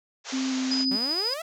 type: band-pass noise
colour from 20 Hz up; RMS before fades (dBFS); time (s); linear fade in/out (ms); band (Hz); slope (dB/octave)
white; -36; 0.24-0.86; 50; 380 to 7000; 96
type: tone with vibrato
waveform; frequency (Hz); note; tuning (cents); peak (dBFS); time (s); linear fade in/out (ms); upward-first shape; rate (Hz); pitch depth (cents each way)
sine; 261.6; C4; 0; -25; 0.32-0.97; 20; square; 2.5; 10
type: tone with tremolo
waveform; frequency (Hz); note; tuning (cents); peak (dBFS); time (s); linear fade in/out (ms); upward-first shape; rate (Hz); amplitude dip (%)
sine; 4978; D#8; 0; -23; 0.71-1.34; 5; triangle; 13; 40
type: exponential sweep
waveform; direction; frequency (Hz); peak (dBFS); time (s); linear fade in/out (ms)
sawtooth; up; 184.5 to 680; -28; 0.91-1.42; 5
effects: none

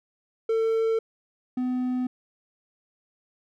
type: tone pair in turn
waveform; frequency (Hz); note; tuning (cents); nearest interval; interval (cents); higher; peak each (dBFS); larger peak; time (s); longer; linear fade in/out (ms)
triangle; 448.9 / 251.9; A4 / B3; +35 / +34; minor seventh; 1001; first; -19 / -22; first; 0.49-0.99 / 1.57-2.07; neither; 5
effects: none

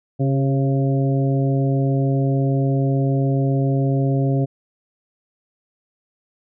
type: harmonic tone with a mistuned harmonic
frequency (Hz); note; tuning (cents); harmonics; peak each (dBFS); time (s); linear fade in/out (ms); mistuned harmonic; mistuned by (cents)
136.4; C#3; -28; 1 / 2 / 3 / 4 / 5; -17 / -23 / -27 / -29 / -31; 0.19-4.46; 20; 3; -31
effects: none

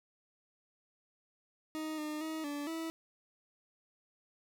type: tone with pitch steps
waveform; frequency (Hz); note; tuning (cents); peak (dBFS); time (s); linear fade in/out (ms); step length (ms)
40% pulse; 312.4 / 303.9 / 316.7 / 289.4 / 325.6; D#4 / D#4 / D#4 / D4 / E4; +7 / -41 / +31 / -25 / -21; -36; 1.75-2.9; 0; 230
effects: none

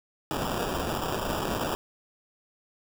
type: noise with sample-and-hold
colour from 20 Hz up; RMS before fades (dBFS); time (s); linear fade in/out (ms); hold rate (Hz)
blue; -30; 0.31-1.75; 0; 2100
effects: none

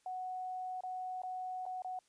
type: tone with dropouts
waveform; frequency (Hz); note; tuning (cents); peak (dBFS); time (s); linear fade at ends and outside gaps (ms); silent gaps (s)
sine; 740; F#5; 0; -38; 0.06-1.99; 2; 0.807-0.835 / 1.219-1.234 / 1.655-1.663 / 1.821-1.846
effects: white hiss -73 dBFS RMS until 2.08 s + resampled to 22050 Hz

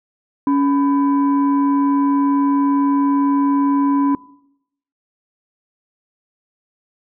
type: tone pair together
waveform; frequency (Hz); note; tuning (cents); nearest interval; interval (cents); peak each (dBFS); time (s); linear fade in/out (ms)
sine; 280 / 997.8; C#4 / B5; +18 / +17; octave + minor seventh; 2199; -12 / -20; 0.47-4.15; 2
effects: noise-tail reverb RT60 0.8 s tail -22 dB re dry + tanh soft clip ceiling -8 dBFS

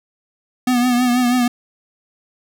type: tone with vibrato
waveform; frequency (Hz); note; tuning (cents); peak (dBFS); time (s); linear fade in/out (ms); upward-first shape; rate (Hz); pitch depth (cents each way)
square; 246.6; B3; -2; -14; 0.67-1.48; 5; triangle; 6.2; 55
effects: none

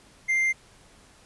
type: tone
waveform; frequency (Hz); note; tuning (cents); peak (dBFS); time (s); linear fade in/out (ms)
triangle; 2096; C7; +2; -19; 0.28-0.53; 20
effects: pink hiss -55 dBFS RMS until 1.25 s + resampled to 24000 Hz

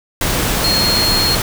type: tone in noise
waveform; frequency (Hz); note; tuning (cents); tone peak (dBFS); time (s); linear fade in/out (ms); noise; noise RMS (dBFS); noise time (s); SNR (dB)
sine; 4266; C8; +33; -14; 0.64-1.35; 2; pink; -17; 0.21-1.42; 0
effects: none

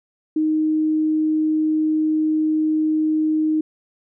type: tone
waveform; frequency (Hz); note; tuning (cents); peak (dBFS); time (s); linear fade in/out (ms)
sine; 311.1; D#4; 0; -16; 0.36-3.61; 5
effects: none

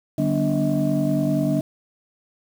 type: tone cluster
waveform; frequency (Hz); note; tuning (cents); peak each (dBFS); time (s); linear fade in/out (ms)
sine; 147.2 / 191.9 / 242.3 / 292.6 / 636; D3 / G3 / B3 / D4 / D#5; +4 / -37 / -33 / -6 / +38; -23 / -25 / -24 / -22 / -26; 0.18-1.61; 5
effects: tanh soft clip ceiling -11 dBFS + 7-bit

